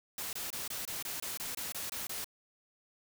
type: noise bursts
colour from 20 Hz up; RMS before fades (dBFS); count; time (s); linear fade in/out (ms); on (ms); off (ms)
white; -39; 12; 0.18-2.244; 2; 150; 24
effects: none

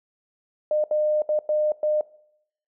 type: tone bursts at uneven times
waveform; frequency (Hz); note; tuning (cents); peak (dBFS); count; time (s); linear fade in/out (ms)
sine; 607; D#5; -43; -19; 5; 0.71-0.84 / 0.91-1.22 / 1.29-1.39 / 1.49-1.72 / 1.83-2.01; 2
effects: noise-tail reverb RT60 0.7 s tail -20 dB re dry

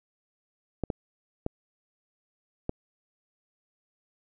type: clicks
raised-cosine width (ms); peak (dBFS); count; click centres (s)
2; -15; 4; 0.837 / 0.902 / 1.464 / 2.694
effects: none

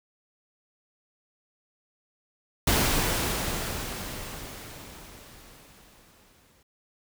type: noise with exponential decay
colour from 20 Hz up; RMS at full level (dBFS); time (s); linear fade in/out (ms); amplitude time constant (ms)
pink; -22; 2.67-6.63; 5; 860
effects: none

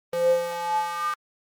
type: tone with high-pass filter sweep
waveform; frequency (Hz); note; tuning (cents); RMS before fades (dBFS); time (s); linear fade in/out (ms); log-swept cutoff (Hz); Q
square; 171.9; F3; -27; -25; 0.13-1.14; 2; 430 to 1300; 9.6
effects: Opus 24 kbps

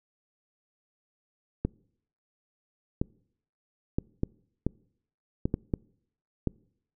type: clicks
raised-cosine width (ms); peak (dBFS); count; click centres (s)
3; -13; 9; 1.65 / 3.015 / 3.985 / 4.234 / 4.666 / 5.455 / 5.541 / 5.738 / 6.473
effects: noise-tail reverb RT60 0.7 s tail -26 dB re dry

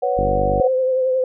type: chord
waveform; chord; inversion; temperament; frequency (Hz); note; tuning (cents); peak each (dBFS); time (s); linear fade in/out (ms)
sine; B suspended second; none; equal; 493.9 / 554.4 / 740; B4 / C#5 / F#5; 0 / 0 / 0; -21; 0.02-0.68; 10
type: harmonic tone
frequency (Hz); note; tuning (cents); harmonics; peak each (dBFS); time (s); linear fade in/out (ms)
49; G1; 0; 1 / 2 / 3 / 4 / 5 / 6 / 7 / 8 / 9; -24 / -27 / -29 / -30 / -31 / -32 / -32 / -33 / -34; 0.17-0.61; 10
type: tone with vibrato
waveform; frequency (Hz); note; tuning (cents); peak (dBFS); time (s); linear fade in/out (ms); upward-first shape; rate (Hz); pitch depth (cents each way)
sine; 517; C5; -21; -15; 0.6-1.24; 2; triangle; 11; 33
effects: none

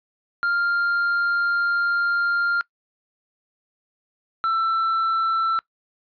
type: tone pair in turn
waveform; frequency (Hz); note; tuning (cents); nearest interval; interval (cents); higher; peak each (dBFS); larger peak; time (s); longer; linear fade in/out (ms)
triangle; 1396.9 / 1334.9; F6 / E6; 0 / +21; minor second; 79; first; -17; neither; 0.43-2.61 / 4.44-5.59; first; 0
effects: noise-tail reverb RT60 0.1 s tail -22 dB re dry + resampled to 11025 Hz

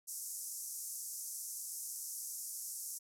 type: band-pass noise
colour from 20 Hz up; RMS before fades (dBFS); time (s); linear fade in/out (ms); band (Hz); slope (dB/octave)
white; -44; 0.07-2.99; 20; 5600 to 13000; 48
effects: none

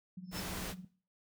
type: tone with tremolo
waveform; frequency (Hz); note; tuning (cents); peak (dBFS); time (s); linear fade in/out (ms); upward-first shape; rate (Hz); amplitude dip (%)
sine; 182.7; F#3; -22; -40; 0.17-0.85; 5; triangle; 18; 70
type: tone with exponential growth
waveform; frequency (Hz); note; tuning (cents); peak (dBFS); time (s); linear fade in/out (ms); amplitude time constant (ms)
sine; 5270; E8; -1; -40; 0.24-0.4; 5; 34
type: noise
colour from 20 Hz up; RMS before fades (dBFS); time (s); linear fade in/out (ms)
pink; -41; 0.31-0.75; 50
effects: noise-tail reverb RT60 0.4 s tail -18 dB re dry

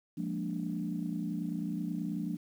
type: chord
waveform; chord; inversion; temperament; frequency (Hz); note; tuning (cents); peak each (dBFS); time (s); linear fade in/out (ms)
sine; Bb dominant seventh; second; equal with one note detuned; 174.61 / 205 / 233.1 / 293.7; F3 / Ab3 / Bb3 / D4; 0 / -22 / 0 / 0; -36 / -38 / -39 / -38; 0.17-2.37; 10
effects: tanh soft clip ceiling -22 dBFS + 10-bit

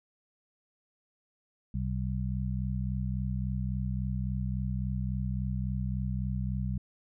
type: harmonic tone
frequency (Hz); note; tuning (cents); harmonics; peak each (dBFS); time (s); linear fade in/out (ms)
63.6; C2; -48; 1 / 2 / 3; -33 / -33 / -35; 1.74-6.78; 5
effects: none

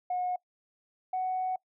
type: tone pair in turn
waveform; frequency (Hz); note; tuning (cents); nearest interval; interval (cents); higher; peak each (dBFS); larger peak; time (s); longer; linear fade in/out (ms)
sine; 725 / 743.7; F#5 / F#5; -35 / +9; unison; 44; second; -27; neither; 0.1-0.36 / 1.13-1.56; second; 5
effects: noise-tail reverb RT60 0.1 s tail -23 dB re dry + tanh soft clip ceiling -24 dBFS

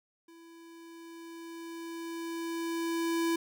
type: tone with level ramp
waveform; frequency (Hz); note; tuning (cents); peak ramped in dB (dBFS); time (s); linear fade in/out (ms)
square; 333; E4; +18; -53 to -27; 0.28-3.36; 5
effects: none

